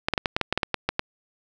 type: clicks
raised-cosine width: 0.3 ms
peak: -6 dBFS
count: 12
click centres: 0.085 / 0.137 / 0.178 / 0.258 / 0.365 / 0.413 / 0.526 / 0.576 / 0.632 / 0.743 / 0.89 / 0.994 s
effects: none